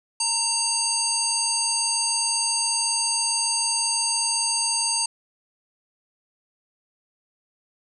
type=harmonic tone with a mistuned harmonic; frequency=914 Hz; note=A#5; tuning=34 cents flat; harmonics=1 / 3 / 5 / 7 / 9 / 10; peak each=-31 / -35 / -25 / -29 / -27 / -29 dBFS; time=0.2-5.06 s; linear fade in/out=5 ms; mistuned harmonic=5; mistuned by=+31 cents; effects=none